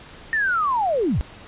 sine linear sweep, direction down, 1833 to 37 Hz, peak -18 dBFS, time 0.33-1.21 s, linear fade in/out 0 ms, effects pink hiss -43 dBFS RMS until 1.47 s + resampled to 8000 Hz

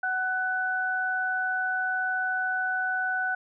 sine tone pair together, 746.5 / 1493 Hz, F#5 / F#6, +15 / +15 cents, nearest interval octave, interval 1200 cents, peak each -31 / -26 dBFS, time 0.03-3.35 s, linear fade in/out 5 ms, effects none

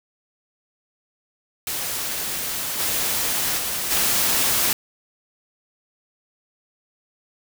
white noise with level steps, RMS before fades -27 / -23 / -26 / -20 dBFS, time 1.67-4.73 s, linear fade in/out 2 ms, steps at 2.78 / 3.57 / 3.9 s, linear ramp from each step 20 ms, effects none

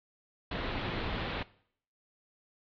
pink low-pass noise, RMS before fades -35 dBFS, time 0.51-1.43 s, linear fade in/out 5 ms, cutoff 4000 Hz, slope 48 dB/octave, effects noise-tail reverb RT60 0.6 s tail -20 dB re dry + MP3 48 kbps

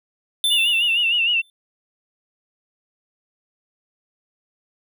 square tone with exponential decay, 3540 Hz, A7, 10 cents sharp, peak -16 dBFS, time 0.44-1.5 s, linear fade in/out 1 ms, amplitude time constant 230 ms
sine tone with vibrato, 2794 Hz, F7, in tune, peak -16 dBFS, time 0.5-1.42 s, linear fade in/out 20 ms, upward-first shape sine, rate 6.5 Hz, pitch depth 87 cents each way
effects none

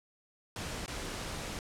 pink noise with dropouts, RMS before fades -39 dBFS, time 0.56-1.59 s, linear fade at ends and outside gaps 1 ms, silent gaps 0.861-0.879 s, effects low-pass 9000 Hz 12 dB/octave

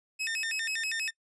sawtooth tone with vibrato, 2155 Hz, C#7, 49 cents flat, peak -27 dBFS, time 0.19-1.11 s, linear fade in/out 20 ms, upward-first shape square, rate 6.2 Hz, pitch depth 300 cents each way, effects noise-tail reverb RT60 0.1 s tail -24 dB re dry + resampled to 22050 Hz

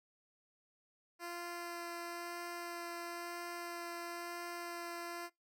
10% pulse tone with vibrato, 344.8 Hz, F4, 22 cents flat, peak -34 dBFS, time 1.19-5.3 s, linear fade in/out 50 ms, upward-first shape sine, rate 1 Hz, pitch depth 9 cents each way, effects noise-tail reverb RT60 0.2 s tail -24 dB re dry

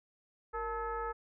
sine tone with frequency modulation, 880 Hz, A5, in tune, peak -34 dBFS, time 0.53-1.13 s, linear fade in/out 20 ms, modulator 415 Hz, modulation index 1.5, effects none

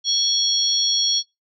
sine tone cluster, 3340 / 4371 / 5600 Hz, G#7 / C#8 / F8, +9 / -25 / +4 cents, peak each -22 dBFS, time 0.04-1.23 s, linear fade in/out 50 ms, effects noise-tail reverb RT60 0.2 s tail -21 dB re dry

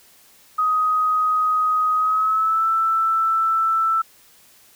sine tone with pitch glide, 1255 to 1325.8 Hz, D#6 to E6, +15 to +10 cents, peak -16 dBFS, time 0.58-4.02 s, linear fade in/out 10 ms, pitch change +95 cents, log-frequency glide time 1.96-2.67 s, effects white hiss -52 dBFS RMS until 4.75 s

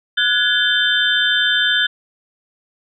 sine tone cluster, 1470 / 1683 / 3105 / 3562 Hz, F#6 / G#6 / G7 / A7, -12 / +23 / -17 / +21 cents, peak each -19 dBFS, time 0.17-1.87 s, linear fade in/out 10 ms, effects none

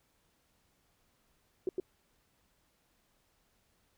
sine tone with echo, 370 Hz, F#4, in tune, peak -28 dBFS, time 1.67-1.69 s, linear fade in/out 2 ms, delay 110 ms, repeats 1, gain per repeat -2 dB, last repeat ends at 1.8 s, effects pink hiss -73 dBFS RMS until 3.97 s

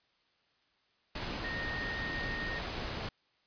sine tone in noise, 1851 Hz, A#6, 13 cents flat, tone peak -37 dBFS, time 1.44-2.59 s, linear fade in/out 5 ms, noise pink, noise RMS -38 dBFS, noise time 1.15-3.09 s, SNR -2 dB, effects white hiss -72 dBFS RMS until 3.46 s + resampled to 11025 Hz

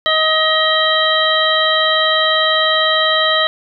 harmonic tone with a mistuned harmonic, 631 Hz, D#5, 24 cents sharp, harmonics 1 / 2 / 3 / 5 / 6, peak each -18 / -18 / -18 / -18 / -18 dBFS, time 0.06-3.47 s, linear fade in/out 0 ms, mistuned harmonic 6, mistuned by +49 cents, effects none

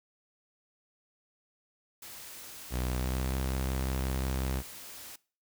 white noise, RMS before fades -46 dBFS, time 2.02-5.16 s, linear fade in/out 5 ms
sawtooth tone with pitch glide, 62.4 to 65.58 Hz, B1 to C2, +19 to +5 cents, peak -26 dBFS, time 2.7-4.63 s, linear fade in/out 50 ms, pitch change +86 cents, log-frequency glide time 2.85-3.35 s
effects noise-tail reverb RT60 0.4 s tail -22 dB re dry

